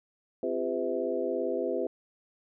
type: tone cluster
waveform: sine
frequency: 260.1 / 346 / 403.7 / 507 / 650 Hz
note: C4 / F4 / G#4 / B4 / E5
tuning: -10 / -16 / -49 / +45 / -24 cents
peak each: -37 / -34 / -33 / -32 / -36 dBFS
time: 0.43-1.87 s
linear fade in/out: 2 ms
effects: none